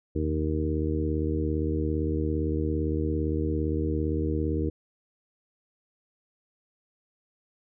harmonic tone with a mistuned harmonic, 77.6 Hz, D#2, 4 cents flat, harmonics 1 / 2 / 3 / 4 / 5 / 6, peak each -28 / -34 / -36 / -30 / -34 / -34 dBFS, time 0.15-4.7 s, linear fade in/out 10 ms, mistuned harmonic 1, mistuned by +62 cents, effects none

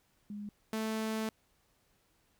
sine / sawtooth tone pair in turn, 206.5 / 219.7 Hz, G#3 / A3, -10 / -2 cents, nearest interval minor second, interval 108 cents, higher second, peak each -39 / -29 dBFS, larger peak second, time 0.3-0.49 / 0.73-1.29 s, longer second, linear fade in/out 2 ms, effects pink hiss -72 dBFS RMS until 2.39 s

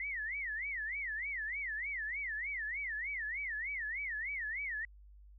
sine tone with vibrato, 1975.5 Hz, B6, in tune, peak -36 dBFS, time 0-4.85 s, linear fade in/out 2 ms, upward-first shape sine, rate 3.3 Hz, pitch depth 260 cents each way, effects added 50 Hz sine -54 dBFS peak until 5.38 s

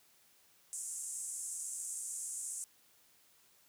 pink band-pass noise, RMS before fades -42 dBFS, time 0.73-2.64 s, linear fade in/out 0 ms, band 7100 to 9700 Hz, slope 48 dB/octave, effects white hiss -67 dBFS RMS until 3.68 s + high-pass 60 Hz 12 dB/octave

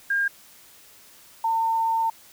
sine tone pair in turn, 1611 / 904.1 Hz, G6 / A5, +47 / +47 cents, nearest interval minor seventh, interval 1000 cents, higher first, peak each -20 dBFS, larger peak neither, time 0.1-0.28 / 1.44-2.1 s, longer second, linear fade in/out 5 ms, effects white hiss -51 dBFS RMS until 2.32 s

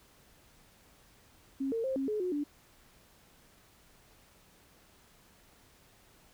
sine tone with pitch steps, 270.9 / 455.7 / 528 / 270 / 424.8 / 363.4 / 291.6 Hz, C#4 / A#4 / C5 / C#4 / G#4 / F#4 / D4, -40 / -39 / +16 / -45 / +39 / -31 / -12 cents, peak -30 dBFS, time 1.6-2.44 s, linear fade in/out 10 ms, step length 120 ms, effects pink hiss -62 dBFS RMS until 6.33 s

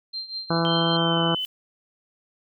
sine tone with tremolo, 4158 Hz, C8, 12 cents flat, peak -27 dBFS, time 0.13-0.97 s, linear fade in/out 10 ms, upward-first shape triangle, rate 5.2 Hz, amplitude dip 85%
harmonic tone, 166.8 Hz, E3, 21 cents sharp, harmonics 1 / 2 / 3 / 4 / 5 / 6 / 7 / 8 / 9, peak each -24 / -27 / -29 / -30 / -31 / -32 / -32 / -33 / -34 dBFS, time 0.5-1.35 s, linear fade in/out 5 ms
sine tone with pitch glide, 3136 to 3026 Hz, G7 to F#7, 0 to +38 cents, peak -25 dBFS, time 0.65-1.45 s, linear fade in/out 0 ms, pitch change -62 cents, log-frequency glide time 0.97-1.23 s
blue noise with exponential growth, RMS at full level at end -44 dBFS, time 1.28-1.46 s, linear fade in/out 1 ms, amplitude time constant 38 ms
effects none

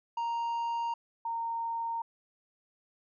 triangle / sine tone pair in turn, 932.3 / 921.6 Hz, A#5 / A#5, 0 / -20 cents, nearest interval unison, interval 20 cents, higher first, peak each -28 / -31 dBFS, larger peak first, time 0.17-0.94 / 1.25-2.02 s, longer neither, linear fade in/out 5 ms, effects resampled to 16000 Hz

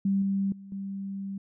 sine tone with level steps, 196 Hz, G3, in tune, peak -22 / -24 / -42 / -32 dBFS, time 0.05-1.38 s, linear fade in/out 5 ms, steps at 0.22 / 0.52 / 0.72 s, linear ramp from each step 2 ms, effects none

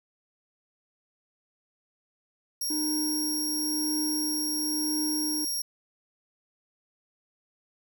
20% pulse tone, 5588 Hz, F8, in tune, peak -23 dBFS, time 2.61-5.62 s, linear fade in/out 5 ms
triangle tone with tremolo, 308 Hz, D#4, 17 cents flat, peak -26 dBFS, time 2.7-5.45 s, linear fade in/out 5 ms, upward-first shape triangle, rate 0.97 Hz, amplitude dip 45%
effects none

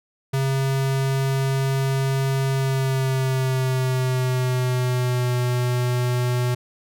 square tone with pitch glide, 134.9 to 123.7 Hz, C#3 to B2, -47 to +3 cents, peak -20 dBFS, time 0.33-6.55 s, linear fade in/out 10 ms, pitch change -150 cents, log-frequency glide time 2.51-5.35 s, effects none

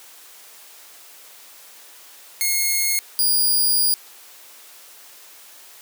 5% pulse tone pair in turn, 2162 / 4854 Hz, C#7 / D#8, -44 / -44 cents, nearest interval octave + major second, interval 1400 cents, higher second, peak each -8 / -9 dBFS, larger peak first, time 2.41-2.99 / 3.19-3.94 s, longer second, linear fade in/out 0 ms, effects white hiss -45 dBFS RMS until 5.81 s + high-pass 400 Hz 12 dB/octave

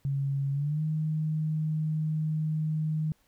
sine tone with pitch glide, 138.59 to 155.56 Hz, C#3 to D#3, 0 to 0 cents, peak -26 dBFS, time 0.05-3.12 s, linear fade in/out 0 ms, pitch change +200 cents, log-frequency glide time 0.52-0.82 s, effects pink hiss -68 dBFS RMS until 3.27 s

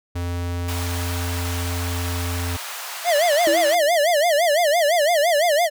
square tone, 87.31 Hz, F2, in tune, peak -24 dBFS, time 0.15-2.57 s, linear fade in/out 10 ms
pink high-pass noise, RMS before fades -32 dBFS, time 0.68-3.75 s, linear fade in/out 5 ms, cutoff 750 Hz, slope 24 dB/octave
square tone with vibrato, 637 Hz, D#5, 41 cents sharp, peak -16 dBFS, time 3.04-5.7 s, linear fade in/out 50 ms, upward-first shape sine, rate 5.9 Hz, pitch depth 190 cents each way
sine tone with exponential decay, 329.6 Hz, E4, in tune, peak -19 dBFS, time 3.47-4.03 s, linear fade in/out 1 ms, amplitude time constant 120 ms
effects none

